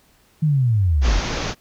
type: linear sweep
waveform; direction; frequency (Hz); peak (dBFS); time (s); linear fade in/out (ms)
sine; down; 160.2 to 38.29; -14; 0.42-1.2; 10
type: low-pass noise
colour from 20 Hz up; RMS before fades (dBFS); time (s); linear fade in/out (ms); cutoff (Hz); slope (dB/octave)
pink; -25; 1.01-1.55; 50; 6600; 96
effects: pink hiss -57 dBFS RMS until 1.6 s